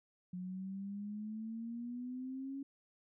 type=exponential sweep; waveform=sine; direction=up; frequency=179.4 to 277.2 Hz; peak=-40 dBFS; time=0.33-2.63 s; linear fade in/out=5 ms; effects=none